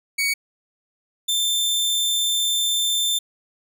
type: tone pair in turn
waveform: sawtooth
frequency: 2244 / 3562 Hz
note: C#7 / A7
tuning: +21 / +21 cents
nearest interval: minor sixth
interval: 800 cents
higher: second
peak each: -16 dBFS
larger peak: neither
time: 0.18-0.34 / 1.28-3.19 s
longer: second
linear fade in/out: 10 ms
effects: none